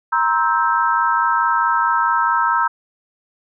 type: chord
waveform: sine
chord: C dominant seventh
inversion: third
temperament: just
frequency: 941.9 / 1046.5 / 1308.1 / 1569.8 Hz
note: Bb5 / C6 / E6 / G6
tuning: +18 / 0 / -14 / +2 cents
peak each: -18 / -23 / -18 / -22 dBFS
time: 0.12-2.68 s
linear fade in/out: 10 ms
effects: none